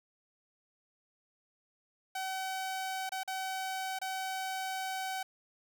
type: tone with dropouts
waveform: sawtooth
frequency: 760 Hz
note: F#5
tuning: 46 cents sharp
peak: -31 dBFS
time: 2.15-5.23 s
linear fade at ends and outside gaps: 5 ms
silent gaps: 3.093-3.119 / 3.234-3.276 / 3.989-4.015 s
effects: 10-bit